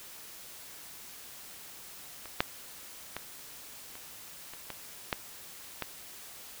clicks, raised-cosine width 0.3 ms, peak -27 / -8 / -19 / -29 / -29 / -22 / -12 / -16 dBFS, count 8, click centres 2.257 / 2.405 / 3.166 / 3.954 / 4.536 / 4.703 / 5.128 / 5.823 s, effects white hiss -48 dBFS RMS until 6.6 s

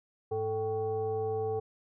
sine tone with frequency modulation, 440 Hz, A4, in tune, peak -29 dBFS, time 0.31-1.6 s, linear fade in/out 10 ms, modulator 336 Hz, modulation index 0.75, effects none

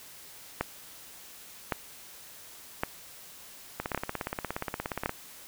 two click trains, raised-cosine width 0.5 ms, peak -16 / -12 dBFS, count 23 / 5, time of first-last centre 3.8-5.094 / 0.61-5.059 s, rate 17 / 0.899 Hz, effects white hiss -49 dBFS RMS until 5.47 s

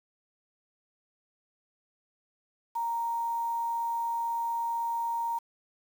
sine tone with quantisation, 929 Hz, A#5, 6 cents flat, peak -28 dBFS, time 2.75-5.39 s, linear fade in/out 10 ms, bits 8, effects none

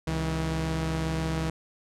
sawtooth tone pair together, 67.65 / 160.9 Hz, C#2 / E3, -42 / -42 cents, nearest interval octave + minor third, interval 1500 cents, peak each -28 / -24 dBFS, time 0.07-1.5 s, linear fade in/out 5 ms, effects low-pass 9000 Hz 12 dB/octave

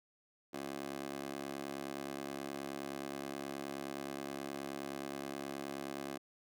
15% pulse tone with high-pass filter, 69.5 Hz, C#2, 5 cents sharp, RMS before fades -43 dBFS, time 0.53-6.18 s, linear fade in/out 10 ms, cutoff 360 Hz, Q 1.8, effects none

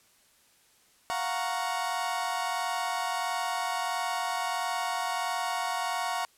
35% pulse chord, Gb major seventh, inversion third, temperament equal, 698.5 / 740 / 932.3 / 1108.7 Hz, F5 / Gb5 / Bb5 / Db6, 0 / 0 / 0 / 0 cents, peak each -33 dBFS, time 1.1-6.25 s, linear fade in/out 0 ms, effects white hiss -63 dBFS RMS until 6.37 s + low-pass 12000 Hz 12 dB/octave

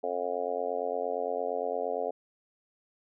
harmonic tone, 88.7 Hz, F2, 27 cents sharp, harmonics 3 / 4 / 5 / 6 / 7 / 8 / 9, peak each -44 / -46 / -34 / -35 / -36 / -35 / -43 dBFS, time 0.03-2.11 s, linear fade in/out 10 ms, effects none

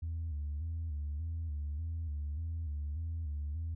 sine tone with vibrato, 77.6 Hz, D#2, 4 cents flat, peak -33 dBFS, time 0.02-3.75 s, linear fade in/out 10 ms, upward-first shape square, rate 1.7 Hz, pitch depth 94 cents each way, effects tanh soft clip ceiling -32 dBFS

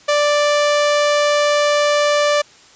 sawtooth tone, 587.3 Hz, D5, in tune, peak -9 dBFS, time 0.08-2.42 s, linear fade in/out 10 ms, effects white hiss -46 dBFS RMS until 2.75 s + resampled to 16000 Hz

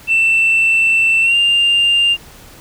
sine tone with pitch glide, 2675 to 2797 Hz, E7 to F7, +25 to +2 cents, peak -8 dBFS, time 0.07-2.17 s, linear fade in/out 50 ms, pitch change +77 cents, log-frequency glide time 1.22-1.36 s, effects tanh soft clip ceiling -7 dBFS + pink hiss -40 dBFS RMS until 2.6 s

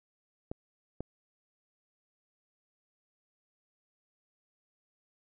clicks, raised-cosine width 2 ms, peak -23 dBFS, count 2, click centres 0.515 / 1.006 s, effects none

